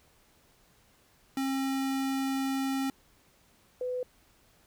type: tone pair in turn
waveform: square / sine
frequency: 268.9 / 500.9 Hz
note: C4 / B4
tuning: +47 / +24 cents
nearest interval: major seventh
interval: 1077 cents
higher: second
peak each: -29 / -30 dBFS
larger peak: first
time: 1.37-2.9 / 3.81-4.03 s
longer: first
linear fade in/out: 2 ms
effects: pink hiss -64 dBFS RMS until 4.66 s